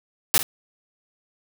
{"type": "noise with echo", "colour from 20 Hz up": "white", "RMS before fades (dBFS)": -17, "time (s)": [0.34, 0.38], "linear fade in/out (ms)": 0, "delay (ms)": 50, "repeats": 1, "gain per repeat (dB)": -12, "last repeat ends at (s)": 0.43, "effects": []}